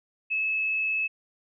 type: tone with frequency modulation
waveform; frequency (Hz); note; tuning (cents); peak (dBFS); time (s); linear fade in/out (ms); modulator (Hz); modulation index
sine; 2596; E7; -27; -24; 0.3-1.08; 20; 23.5; 0.47
effects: none